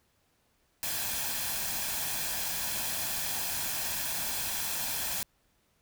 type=noise with comb filter; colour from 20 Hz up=white; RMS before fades=-33 dBFS; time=0.83-5.23 s; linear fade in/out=0 ms; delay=1.2 ms; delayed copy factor=+0.5; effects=pink hiss -71 dBFS RMS until 5.81 s

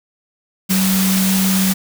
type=tone in noise; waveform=sine; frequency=190 Hz; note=F#3; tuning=46 cents sharp; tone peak=-14 dBFS; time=0.69-1.74 s; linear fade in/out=20 ms; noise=white; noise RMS=-20 dBFS; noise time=0.69-1.74 s; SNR=+3 dB; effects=none

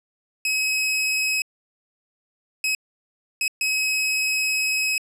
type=tone bursts at uneven times; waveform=sawtooth; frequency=2553 Hz; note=D#7; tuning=44 cents sharp; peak=-17 dBFS; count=4; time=0.45-1.42 / 2.64-2.75 / 3.41-3.48 / 3.61-4.98 s; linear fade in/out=2 ms; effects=low-pass 12000 Hz 12 dB/octave

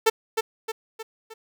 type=tone with echo; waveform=sawtooth; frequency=444.9 Hz; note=A4; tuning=19 cents sharp; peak=-11 dBFS; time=0.06-0.1 s; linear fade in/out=10 ms; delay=310 ms; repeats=4; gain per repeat=-6 dB; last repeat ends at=1.34 s; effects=none

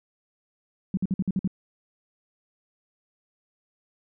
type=tone bursts; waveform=sine; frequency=188.8 Hz; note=F#3; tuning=35 cents sharp; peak=-21 dBFS; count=7; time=0.94-1.476 s; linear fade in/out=2 ms; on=32 ms; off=52 ms; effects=none

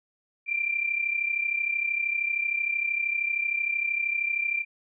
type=tone pair together; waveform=sine; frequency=2363 / 2396 Hz; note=D7 / D7; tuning=+10 / +34 cents; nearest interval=unison; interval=24 cents; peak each=-26 / -30 dBFS; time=0.46-4.65 s; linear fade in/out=50 ms; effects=none

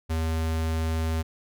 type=tone; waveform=square; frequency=80.6 Hz; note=E2; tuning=38 cents flat; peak=-25 dBFS; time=0.09-1.23 s; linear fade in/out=20 ms; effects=none

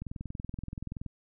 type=click train; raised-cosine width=5 ms; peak=-25 dBFS; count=23; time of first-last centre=0.02-1.063 s; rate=21.1 Hz; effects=none

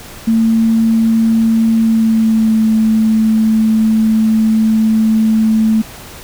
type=tone with pitch glide; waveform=sine; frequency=225 to 220 Hz; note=A3 to A3; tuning=+39 to 0 cents; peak=-8 dBFS; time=0.27-5.82 s; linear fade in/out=10 ms; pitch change=-39 cents; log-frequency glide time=1.77-2.64 s; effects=pink hiss -33 dBFS RMS until 6.23 s

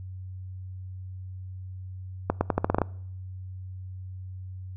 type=accelerating click train; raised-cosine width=1 ms; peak=-8 dBFS; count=9; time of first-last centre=2.3-2.817 s; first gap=110 ms; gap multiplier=0.84; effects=noise-tail reverb RT60 0.7 s tail -24 dB re dry + added 93 Hz sine -36 dBFS peak until 4.76 s

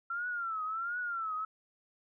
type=tone with vibrato; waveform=sine; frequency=1359 Hz; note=F6; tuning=48 cents flat; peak=-33 dBFS; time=0.1-1.45 s; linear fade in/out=5 ms; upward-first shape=triangle; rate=1.4 Hz; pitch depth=150 cents each way; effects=none

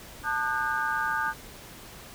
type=tone cluster; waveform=sine; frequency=887 / 1216 / 1475 / 1602 Hz; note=A5 / D#6 / F#6 / G6; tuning=+14 / -40 / -6 / +37 cents; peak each=-31 dBFS; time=0.23-1.34 s; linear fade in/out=50 ms; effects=pink hiss -46 dBFS RMS until 2.14 s

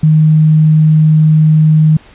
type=tone; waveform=sine; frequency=155.56 Hz; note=D#3; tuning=in tune; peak=-4 dBFS; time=0.03-1.97 s; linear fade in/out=5 ms; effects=pink hiss -41 dBFS RMS until 2.14 s + resampled to 8000 Hz

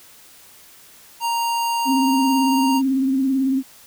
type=tone; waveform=square; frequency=932.3 Hz; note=A#5; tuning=in tune; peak=-20 dBFS; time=1.2-2.82 s; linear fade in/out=50 ms
type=tone with vibrato; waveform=sine; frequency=266.6 Hz; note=C4; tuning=33 cents sharp; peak=-16 dBFS; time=1.85-3.63 s; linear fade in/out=50 ms; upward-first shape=triangle; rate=18 Hz; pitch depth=54 cents each way
effects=white hiss -47 dBFS RMS until 3.86 s

